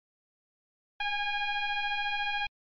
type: tone with frequency modulation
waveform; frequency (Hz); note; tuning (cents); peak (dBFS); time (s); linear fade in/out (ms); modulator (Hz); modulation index
sine; 811; G#5; -41; -28; 1-2.47; 5; 818; 3
effects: MP3 48 kbps